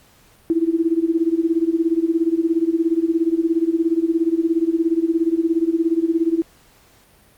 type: tone with tremolo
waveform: sine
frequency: 330 Hz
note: E4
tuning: 2 cents sharp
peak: -12 dBFS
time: 0.5-6.42 s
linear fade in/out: 0 ms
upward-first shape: sine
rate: 17 Hz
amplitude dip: 85%
effects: pink hiss -53 dBFS RMS until 7.37 s + Opus 48 kbps